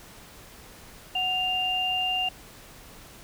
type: tone pair together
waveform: sine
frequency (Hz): 740 / 2796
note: F#5 / F7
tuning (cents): 0 / +1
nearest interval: octave + major seventh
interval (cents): 2301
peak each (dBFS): -30 / -25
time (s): 1.15-2.29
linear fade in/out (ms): 5
effects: pink hiss -48 dBFS RMS until 3.23 s